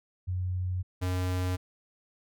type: tone pair in turn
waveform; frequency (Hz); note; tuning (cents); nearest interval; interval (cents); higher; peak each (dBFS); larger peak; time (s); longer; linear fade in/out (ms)
sine / square; 91.3 / 91.3; F#2 / F#2; -23 / -23; unison; 0; neither; -28; neither; 0.27-0.83 / 1.01-1.57; neither; 20
effects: none